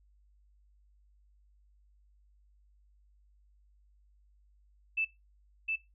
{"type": "tone with echo", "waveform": "sine", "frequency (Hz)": 2638, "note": "E7", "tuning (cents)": 1, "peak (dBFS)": -28, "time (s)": [4.97, 5.05], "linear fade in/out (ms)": 10, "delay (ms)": 710, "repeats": 1, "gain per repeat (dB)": -2, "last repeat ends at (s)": 5.76, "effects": ["noise-tail reverb RT60 0.2 s tail -17 dB re dry", "added 50 Hz sine -62 dBFS peak until 5.94 s"]}